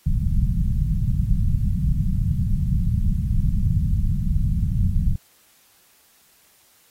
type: low-pass noise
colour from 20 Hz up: pink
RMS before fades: -20 dBFS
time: 0.06-5.16 s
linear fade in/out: 5 ms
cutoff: 190 Hz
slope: 48 dB/octave
effects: white hiss -57 dBFS RMS until 6.9 s + AAC 48 kbps